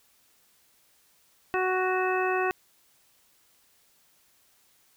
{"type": "harmonic tone", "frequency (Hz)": 371.2, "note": "F#4", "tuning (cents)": 6, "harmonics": [1, 2, 3, 4, 5, 7], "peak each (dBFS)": [-27, -30, -32, -33, -34, -35], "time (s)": [1.54, 2.51], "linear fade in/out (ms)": 0, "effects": ["white hiss -64 dBFS RMS until 4.96 s"]}